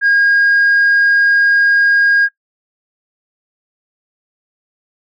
sine tone, 1628 Hz, G#6, 35 cents flat, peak -6 dBFS, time 0.01-2.29 s, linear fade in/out 50 ms, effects noise-tail reverb RT60 0.1 s tail -20 dB re dry + tanh soft clip ceiling -6 dBFS

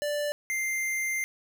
square tone pair in turn, 587.3 / 2093 Hz, D5 / C7, 0 / 0 cents, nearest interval octave + minor seventh, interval 2200 cents, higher second, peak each -28 dBFS, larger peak neither, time 0.02-0.32 / 0.5-1.24 s, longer second, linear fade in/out 0 ms, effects none

